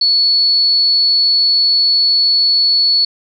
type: tone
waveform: sine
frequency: 4413 Hz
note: C#8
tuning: 9 cents flat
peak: -9 dBFS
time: 0.01-3.05 s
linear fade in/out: 5 ms
effects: none